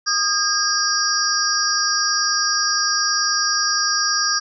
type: tone cluster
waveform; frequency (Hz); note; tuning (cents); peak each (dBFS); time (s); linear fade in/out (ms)
sine; 1231 / 1619 / 4731 / 5180 / 5670; D#6 / G#6 / D8 / E8 / F8; -19 / -45 / +12 / -31 / +25; -24 / -23 / -23 / -25 / -22; 0.06-4.4; 20
effects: none